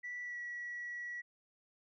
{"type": "tone with pitch glide", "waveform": "sine", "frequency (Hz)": [1961, 1932.9], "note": ["B6", "B6"], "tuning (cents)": [-13, -38], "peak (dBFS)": -39, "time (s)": [0.03, 1.22], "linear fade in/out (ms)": 20, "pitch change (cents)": -25, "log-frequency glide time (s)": [0.23, 0.38], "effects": ["tanh soft clip ceiling -36 dBFS"]}